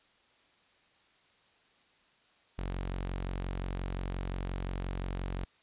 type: tone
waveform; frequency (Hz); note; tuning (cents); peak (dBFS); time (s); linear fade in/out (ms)
sawtooth; 45.71; F#1; -20; -30; 2.58-5.45; 10
effects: white hiss -66 dBFS RMS until 5.62 s + resampled to 8000 Hz